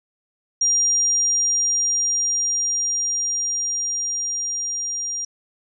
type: tone with level ramp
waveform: sine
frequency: 5700 Hz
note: F8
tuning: 34 cents sharp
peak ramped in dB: -15 to -24 dBFS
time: 0.61-5.25 s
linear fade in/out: 5 ms
effects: none